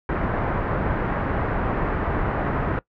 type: low-pass noise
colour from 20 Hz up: pink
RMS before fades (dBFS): -24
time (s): 0.09-2.79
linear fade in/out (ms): 2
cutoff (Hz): 1700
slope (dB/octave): 24
effects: noise-tail reverb RT60 0.1 s tail -21 dB re dry